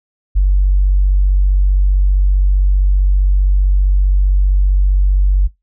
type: tone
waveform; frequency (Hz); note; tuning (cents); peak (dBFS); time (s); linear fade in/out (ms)
sine; 47.65; G1; -48; -7; 0.35-5.48; 20
effects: noise-tail reverb RT60 0.2 s tail -23 dB re dry + tanh soft clip ceiling -3 dBFS